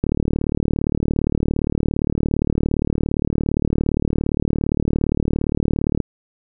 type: click train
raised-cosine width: 3 ms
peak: -6 dBFS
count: 224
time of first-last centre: 0.04-6.003 s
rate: 37.4 Hz
effects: none